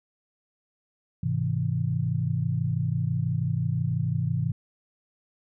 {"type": "chord", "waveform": "sine", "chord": "Ab augmented", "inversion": "none", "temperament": "just", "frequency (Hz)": [103.83, 129.78, 162.23], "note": ["Ab2", "C3", "E3"], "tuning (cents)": [0, -14, -27], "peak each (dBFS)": [-29, -27, -28], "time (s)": [1.23, 4.52], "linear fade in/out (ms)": 5, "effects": []}